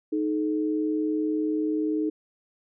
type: tone pair together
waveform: sine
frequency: 310 / 430.4 Hz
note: D#4 / A4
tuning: -6 / -38 cents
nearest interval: tritone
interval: 568 cents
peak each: -24 / -30 dBFS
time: 0.12-2.1 s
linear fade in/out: 10 ms
effects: none